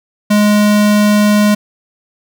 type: tone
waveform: square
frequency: 208.5 Hz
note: G#3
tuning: 7 cents sharp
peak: -8 dBFS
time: 0.3-1.55 s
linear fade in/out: 10 ms
effects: none